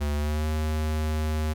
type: tone with pitch glide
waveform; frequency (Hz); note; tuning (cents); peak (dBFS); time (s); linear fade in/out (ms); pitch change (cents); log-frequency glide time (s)
square; 73.42 to 77.43; D2 to D#2; 0 to -8; -25; 0-1.54; 20; +92; 0.15-0.47
effects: none